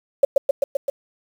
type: tone with echo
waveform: sine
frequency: 554.4 Hz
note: C#5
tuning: in tune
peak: -8 dBFS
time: 0.23-0.25 s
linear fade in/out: 5 ms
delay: 130 ms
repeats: 5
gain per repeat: -2 dB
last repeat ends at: 0.9 s
effects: 7-bit